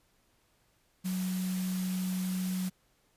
sine tone in noise, 185 Hz, F#3, in tune, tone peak -30 dBFS, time 1.04-2.7 s, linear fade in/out 20 ms, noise white, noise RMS -43 dBFS, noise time 1.04-2.7 s, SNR +10 dB, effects pink hiss -70 dBFS RMS until 3.16 s + resampled to 32000 Hz

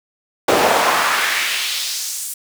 brown noise with high-pass filter sweep, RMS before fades -18 dBFS, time 0.48-2.34 s, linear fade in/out 5 ms, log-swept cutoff 450 to 9400 Hz, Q 1.5, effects none

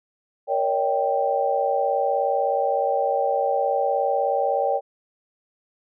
sine chord, Eb dominant seventh, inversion second, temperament equal with one note detuned, 466.2 / 562.8 / 622.3 / 784 Hz, Bb4 / Db5 / Eb5 / G5, 0 / +26 / 0 / 0 cents, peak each -27 / -23 / -29 / -23 dBFS, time 0.47-4.81 s, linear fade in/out 50 ms, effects none

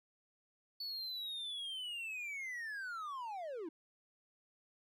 triangle linear sweep, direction down, 4481 to 300 Hz, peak -39 dBFS, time 0.8-3.69 s, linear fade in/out 5 ms, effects none

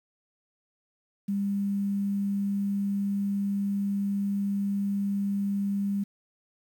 sine tone with quantisation, 199.9 Hz, G3, 34 cents sharp, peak -25 dBFS, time 1.28-6.04 s, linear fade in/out 10 ms, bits 9, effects none

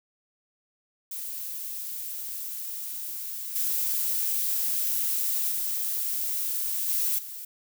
violet noise with level steps, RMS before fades -35 / -27 / -29 / -26 / -39 dBFS, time 1.11-7.45 s, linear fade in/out 5 ms, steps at 3.55 / 5.51 / 6.88 / 7.18 s, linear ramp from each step 10 ms, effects none

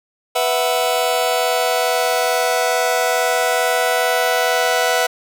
sawtooth chord, B suspended fourth, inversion none, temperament just, 493.9 / 658.5 / 740.8 Hz, B4 / E5 / F#5, 0 / -2 / +2 cents, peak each -16 dBFS, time 0.35-5.07 s, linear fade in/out 10 ms, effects none

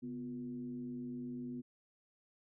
sine tone with frequency modulation, 246.9 Hz, B3, in tune, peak -40 dBFS, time 0.02-1.62 s, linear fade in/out 20 ms, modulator 108 Hz, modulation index 0.53, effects none

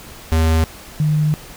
square / sine tone pair in turn, 80.5 / 151.96 Hz, E2 / D#3, -41 / -41 cents, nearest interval major seventh, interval 1100 cents, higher second, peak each -13 dBFS, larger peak neither, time 0.32-0.64 / 1-1.34 s, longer second, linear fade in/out 0 ms, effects pink hiss -38 dBFS RMS until 1.56 s

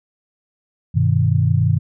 sine chord, G augmented, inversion none, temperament equal with one note detuned, 98 / 124.26 / 155.56 Hz, G2 / B2 / D#3, 0 / +11 / 0 cents, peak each -17 / -17 / -18 dBFS, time 0.94-1.79 s, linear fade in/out 20 ms, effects none

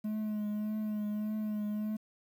triangle tone with vibrato, 212.1 Hz, G#3, 37 cents sharp, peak -30 dBFS, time 0.04-1.97 s, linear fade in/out 10 ms, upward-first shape triangle, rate 1.7 Hz, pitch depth 31 cents each way, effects 10-bit

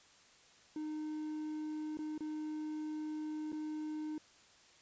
triangle tone with dropouts, 307.2 Hz, D#4, 22 cents flat, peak -36 dBFS, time 0.76-4.18 s, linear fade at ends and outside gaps 2 ms, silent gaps 1.972-1.989 / 2.179-2.206 / 3.52-3.528 s, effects white hiss -63 dBFS RMS until 4.81 s + resampled to 16000 Hz

